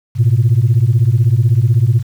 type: beating tone pair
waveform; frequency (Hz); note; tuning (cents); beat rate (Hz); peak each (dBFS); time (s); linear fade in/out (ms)
sine; 108.6 / 124.6; A2 / B2; -22 / +16; 16; -10; 0.15-2.03; 50
effects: tanh soft clip ceiling -4 dBFS + 7-bit